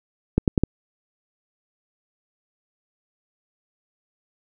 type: clicks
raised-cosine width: 3 ms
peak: -4 dBFS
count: 4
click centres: 0.38 / 0.478 / 0.578 / 0.636 s
effects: none